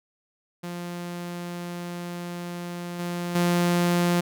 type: tone with level steps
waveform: sawtooth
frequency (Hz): 174.61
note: F3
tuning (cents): 0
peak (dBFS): -28 / -24 / -16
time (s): 0.63-4.21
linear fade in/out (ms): 10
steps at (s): 2.99 / 3.35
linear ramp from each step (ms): 5
effects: none